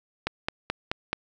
click train, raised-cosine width 0.3 ms, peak -10 dBFS, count 5, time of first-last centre 0.27-1.13 s, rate 4.65 Hz, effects none

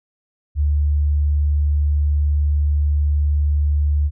sine tone, 73.42 Hz, D2, in tune, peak -14 dBFS, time 0.55-4.11 s, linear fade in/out 50 ms, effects none

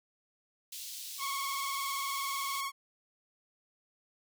pink high-pass noise, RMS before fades -43 dBFS, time 0.72-2.61 s, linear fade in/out 5 ms, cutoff 3400 Hz, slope 24 dB/octave
sawtooth tone with vibrato, 1102 Hz, C#6, 11 cents flat, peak -30 dBFS, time 1.18-2.72 s, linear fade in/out 50 ms, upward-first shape triangle, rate 20 Hz, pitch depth 60 cents each way
effects none

